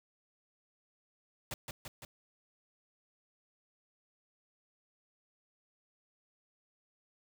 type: noise with echo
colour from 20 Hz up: pink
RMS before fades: -39 dBFS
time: 1.51-1.54 s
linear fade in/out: 2 ms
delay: 170 ms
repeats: 3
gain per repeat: -3 dB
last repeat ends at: 2.05 s
effects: none